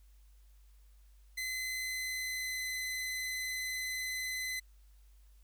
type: tone with pitch glide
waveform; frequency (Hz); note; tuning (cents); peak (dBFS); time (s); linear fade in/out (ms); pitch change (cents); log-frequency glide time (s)
sawtooth; 2040 to 2028; C7 to B6; -44 to +45; -32; 1.37-4.6; 10; -11; 1.8-2.66
effects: added 50 Hz sine -57 dBFS peak until 5.43 s + white hiss -73 dBFS RMS until 5.43 s